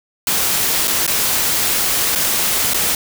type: noise with dropouts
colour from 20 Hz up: white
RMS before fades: -17 dBFS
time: 0.27-2.95 s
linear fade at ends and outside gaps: 2 ms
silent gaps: 0.874-0.878 / 1.066-1.077 / 2.152-2.157 / 2.736-2.743 s
effects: none